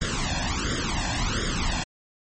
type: noise with flanger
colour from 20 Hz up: pink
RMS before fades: -26 dBFS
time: 0.01-1.84 s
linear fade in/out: 10 ms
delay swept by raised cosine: 0.58 to 1.18 ms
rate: 1.4 Hz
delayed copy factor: +0.8
effects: MP3 32 kbps